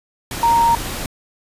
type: tone in noise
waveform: sine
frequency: 930 Hz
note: A#5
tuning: 4 cents flat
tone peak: -11 dBFS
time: 0.43-0.75 s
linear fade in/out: 2 ms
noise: pink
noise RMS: -26 dBFS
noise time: 0.31-1.06 s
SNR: +12 dB
effects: resampled to 32000 Hz